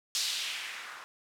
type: noise with low-pass filter sweep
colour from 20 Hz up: violet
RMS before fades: -36 dBFS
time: 0.15-1.04 s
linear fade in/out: 0 ms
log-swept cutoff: 5000 to 1200 Hz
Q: 1.8
effects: none